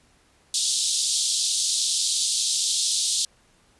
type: band-pass noise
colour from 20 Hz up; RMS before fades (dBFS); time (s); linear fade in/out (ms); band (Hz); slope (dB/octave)
pink; -24; 0.54-3.25; 2; 3500 to 9900; 48
effects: pink hiss -60 dBFS RMS until 3.79 s + resampled to 24000 Hz